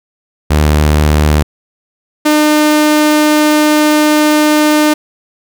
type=tone pair in turn; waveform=sawtooth; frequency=75.4 / 302.5 Hz; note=D2 / D#4; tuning=+46 / -49 cents; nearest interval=2 octaves; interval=2405 cents; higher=second; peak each=-3 dBFS; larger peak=neither; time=0.5-1.43 / 2.25-4.94 s; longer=second; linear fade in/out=10 ms; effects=none